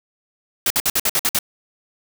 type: noise bursts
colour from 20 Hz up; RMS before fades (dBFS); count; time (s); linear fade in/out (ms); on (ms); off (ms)
white; -18; 8; 0.66-1.389; 2; 43; 55
effects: none